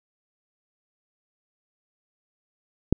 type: click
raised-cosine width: 3 ms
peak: -5 dBFS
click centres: 2.926 s
effects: none